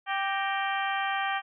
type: harmonic tone with a mistuned harmonic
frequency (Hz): 392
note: G4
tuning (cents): 0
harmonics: 2 / 3 / 4 / 5 / 6 / 7 / 8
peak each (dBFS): -30 / -34 / -34 / -35 / -37 / -43 / -39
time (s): 0.06-1.42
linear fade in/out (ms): 50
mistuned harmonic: 5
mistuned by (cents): -79
effects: none